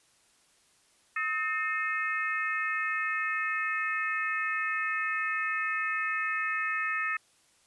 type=harmonic tone with a mistuned harmonic; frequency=426.7 Hz; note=G#4; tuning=47 cents sharp; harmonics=3 / 4 / 5 / 6; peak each=-33 / -31 / -37 / -36 dBFS; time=1.16-7.17 s; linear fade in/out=5 ms; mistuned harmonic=4; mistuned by=+92 cents; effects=white hiss -65 dBFS RMS until 7.66 s + resampled to 24000 Hz